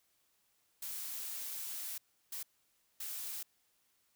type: noise bursts at uneven times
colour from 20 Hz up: blue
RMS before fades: -42 dBFS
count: 3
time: 0.82-1.98 / 2.32-2.43 / 3-3.43 s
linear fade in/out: 5 ms
effects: white hiss -75 dBFS RMS until 4.15 s